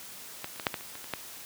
clicks, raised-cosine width 0.3 ms, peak -18 / -30 / -20 / -8 / -16 / -28 / -26 / -27 / -14 dBFS, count 9, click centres 0.444 / 0.56 / 0.598 / 0.668 / 0.742 / 0.809 / 0.954 / 1.043 / 1.137 s, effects white hiss -45 dBFS RMS until 1.45 s + high-pass 80 Hz 12 dB/octave

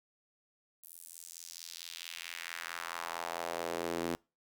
sawtooth tone with high-pass filter sweep, 84.5 Hz, E2, 43 cents sharp, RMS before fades -41 dBFS, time 0.83-4.15 s, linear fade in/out 0 ms, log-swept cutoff 12000 to 290 Hz, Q 1.7, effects noise-tail reverb RT60 0.3 s tail -26 dB re dry

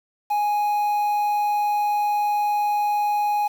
triangle tone with quantisation, 830.6 Hz, G#5, in tune, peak -17 dBFS, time 0.3-3.48 s, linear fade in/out 10 ms, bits 7, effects none

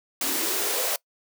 white noise with high-pass filter sweep, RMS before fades -26 dBFS, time 0.21-0.96 s, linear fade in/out 2 ms, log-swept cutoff 250 to 590 Hz, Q 4.4, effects noise-tail reverb RT60 0.1 s tail -23 dB re dry

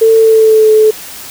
sine tone with pitch glide, 447.4 to 433.2 Hz, A4 to A4, +29 to -27 cents, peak -3 dBFS, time 0.01-0.91 s, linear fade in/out 10 ms, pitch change -56 cents, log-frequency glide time 0.17-0.71 s, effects white hiss -28 dBFS RMS until 1.3 s

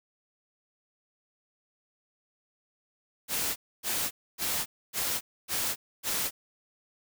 white noise bursts, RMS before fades -30 dBFS, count 6, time 3.28-6.31 s, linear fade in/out 50 ms, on 280 ms, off 270 ms, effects none

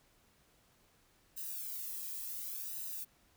violet noise with flanger, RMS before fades -42 dBFS, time 1.36-3.05 s, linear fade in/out 20 ms, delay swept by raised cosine 0.89 to 1.4 ms, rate 0.69 Hz, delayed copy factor -0.85, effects pink hiss -69 dBFS RMS until 3.36 s

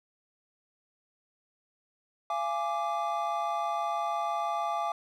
triangle chord, D diminished, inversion first, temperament equal with one note detuned, 684.5 / 830.6 / 1174.7 Hz, F5 / Ab5 / D6, -35 / 0 / 0 cents, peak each -31 dBFS, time 2.3-4.92 s, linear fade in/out 2 ms, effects none

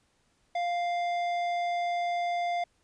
triangle tone with tanh clipping, 698.5 Hz, F5, in tune, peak -29 dBFS, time 0.55-2.64 s, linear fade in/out 5 ms, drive 16 dB, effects pink hiss -70 dBFS RMS until 2.83 s + resampled to 22050 Hz

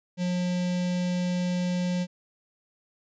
square tone with notch filter, 179.1 Hz, F3, 44 cents sharp, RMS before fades -27 dBFS, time 0.17-2.07 s, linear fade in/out 50 ms, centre 1200 Hz, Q 0.94, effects resampled to 16000 Hz

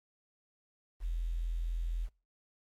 sine tone with quantisation, 42 Hz, E1, 33 cents sharp, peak -31 dBFS, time 1-2.09 s, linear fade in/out 50 ms, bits 10, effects noise-tail reverb RT60 0.3 s tail -23 dB re dry + MP3 64 kbps

